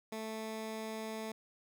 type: tone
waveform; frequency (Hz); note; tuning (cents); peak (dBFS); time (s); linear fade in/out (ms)
15% pulse; 220; A3; 0; -33; 0.12-1.32; 5
effects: none